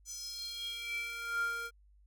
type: tone with high-pass filter sweep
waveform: square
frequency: 466.2 Hz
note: A#4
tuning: in tune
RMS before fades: -39 dBFS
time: 0.05-1.71 s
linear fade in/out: 50 ms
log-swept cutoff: 6500 to 990 Hz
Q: 6.6
effects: added 50 Hz sine -60 dBFS peak until 2.06 s